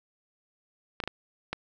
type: clicks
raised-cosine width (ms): 0.3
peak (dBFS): -15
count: 4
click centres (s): 1.002 / 1.038 / 1.076 / 1.53
effects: none